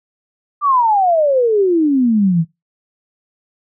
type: exponential sweep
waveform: sine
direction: down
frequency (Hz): 1200 to 156.6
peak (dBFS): -10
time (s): 0.61-2.45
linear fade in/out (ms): 50
effects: noise-tail reverb RT60 0.2 s tail -19 dB re dry